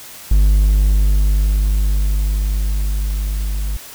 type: tone with level ramp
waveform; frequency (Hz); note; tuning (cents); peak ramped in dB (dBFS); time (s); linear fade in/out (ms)
triangle; 50.6; G#1; -44; -6 to -16; 0.31-3.77; 5
effects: white hiss -36 dBFS RMS until 3.94 s